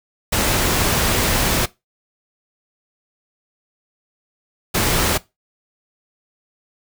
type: noise bursts at uneven times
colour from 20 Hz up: pink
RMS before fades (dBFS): -18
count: 2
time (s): 0.32-1.66 / 4.74-5.18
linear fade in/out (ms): 10
effects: noise-tail reverb RT60 0.2 s tail -19 dB re dry